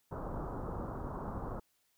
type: low-pass noise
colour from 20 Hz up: pink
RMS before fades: -40 dBFS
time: 0.11-1.6 s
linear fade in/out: 10 ms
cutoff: 1300 Hz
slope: 48 dB/octave
effects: white hiss -75 dBFS RMS until 1.97 s